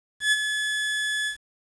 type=tone with ADSR envelope; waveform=30% pulse; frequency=1713 Hz; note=A6; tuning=47 cents flat; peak=-14 dBFS; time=0.2-1.37 s; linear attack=120 ms; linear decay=34 ms; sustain=-8 dB; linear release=100 ms; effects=resampled to 22050 Hz + 8-bit